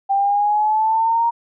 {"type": "exponential sweep", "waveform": "sine", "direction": "up", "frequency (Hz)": [784, 939], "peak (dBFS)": -14, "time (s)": [0.09, 1.31], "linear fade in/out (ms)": 20, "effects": []}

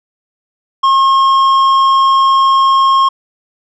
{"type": "tone with tanh clipping", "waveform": "triangle", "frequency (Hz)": 1077, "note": "C6", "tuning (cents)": 50, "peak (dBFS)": -8, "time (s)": [0.83, 3.09], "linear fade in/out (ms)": 10, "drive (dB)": 12, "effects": []}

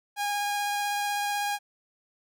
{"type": "tone with vibrato", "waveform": "sawtooth", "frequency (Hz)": 818, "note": "G#5", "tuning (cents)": -26, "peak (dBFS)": -23, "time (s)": [0.16, 1.59], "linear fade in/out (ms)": 50, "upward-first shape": "sine", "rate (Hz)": 16, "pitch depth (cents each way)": 9, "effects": []}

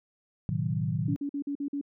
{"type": "chord", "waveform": "sine", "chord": "A diminished seventh", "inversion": "none", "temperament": "equal with one note detuned", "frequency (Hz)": [110, 127.46, 155.56, 185], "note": ["A2", "C3", "Eb3", "Gb3"], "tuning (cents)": [0, -45, 0, 0], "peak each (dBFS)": [-32, -33, -30, -34], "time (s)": [0.49, 1.16], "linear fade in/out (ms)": 0}
{"type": "tone bursts", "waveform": "sine", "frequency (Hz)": 284, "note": "C#4", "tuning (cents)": 42, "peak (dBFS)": -29, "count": 6, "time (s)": [1.08, 1.813], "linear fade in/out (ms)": 5, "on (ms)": 83, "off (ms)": 47}
{"effects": []}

